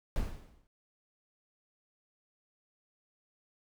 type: noise with exponential decay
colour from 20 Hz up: brown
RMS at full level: -30 dBFS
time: 0.16-0.67 s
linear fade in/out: 0 ms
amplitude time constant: 110 ms
effects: none